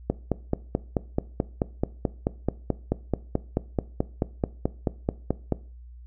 click train, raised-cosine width 2 ms, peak -9 dBFS, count 26, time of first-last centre 0.1-5.523 s, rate 4.61 Hz, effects noise-tail reverb RT60 0.4 s tail -19 dB re dry + added 60 Hz sine -42 dBFS peak until 6.06 s

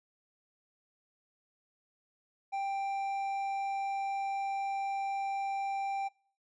triangle tone with hard clipping, 787 Hz, G5, 7 cents sharp, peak -33 dBFS, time 2.52-6.09 s, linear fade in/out 20 ms, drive 9 dB, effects noise-tail reverb RT60 0.5 s tail -26 dB re dry + resampled to 22050 Hz

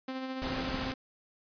sawtooth tone with tremolo, 261.6 Hz, C4, in tune, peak -30 dBFS, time 0.08-0.94 s, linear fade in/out 5 ms, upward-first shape sine, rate 14 Hz, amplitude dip 35%
pink noise, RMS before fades -36 dBFS, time 0.42-0.92 s, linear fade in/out 0 ms
effects resampled to 11025 Hz

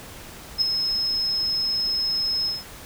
sine tone with ADSR envelope, 5170 Hz, E8, 34 cents flat, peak -13 dBFS, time 0.58-2.64 s, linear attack 37 ms, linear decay 3 ms, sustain -8 dB, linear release 180 ms, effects tanh soft clip ceiling -12 dBFS + pink hiss -41 dBFS RMS until 2.85 s

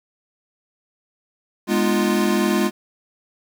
square chord, F half-diminished seventh, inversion first, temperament equal with one note detuned, 207.7 / 246.9 / 305.1 / 349.2 Hz, Ab3 / Cb4 / Eb4 / F4, 0 / 0 / -34 / 0 cents, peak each -21 / -25 / -27 / -22 dBFS, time 1.67-2.71 s, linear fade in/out 50 ms, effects 8-bit

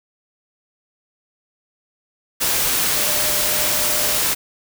sine tone in noise, 603 Hz, D5, 46 cents sharp, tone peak -30 dBFS, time 2.96-4.2 s, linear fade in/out 20 ms, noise white, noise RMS -19 dBFS, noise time 2.4-4.35 s, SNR -14 dB, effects none

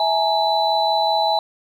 sine tone cluster, 654 / 838 / 923 / 3981 Hz, E5 / G#5 / A#5 / B7, -14 / +15 / -17 / +13 cents, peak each -22 / -18 / -27 / -23 dBFS, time 0-1.39 s, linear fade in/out 2 ms, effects 8-bit

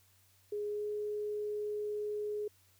sine tone with pitch glide, 415.3 to 418.9 Hz, G#4 to G#4, 0 to +15 cents, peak -34 dBFS, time 0.52-2.48 s, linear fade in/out 5 ms, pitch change +15 cents, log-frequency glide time 0.66-0.88 s, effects added 94 Hz sine -69 dBFS peak until 2.79 s + white hiss -68 dBFS RMS until 2.79 s

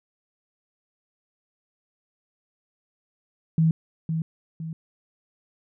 sine tone with echo, 161.4 Hz, E3, 36 cents flat, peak -16 dBFS, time 3.58-3.71 s, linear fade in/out 2 ms, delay 510 ms, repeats 2, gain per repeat -7 dB, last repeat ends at 4.73 s, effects none

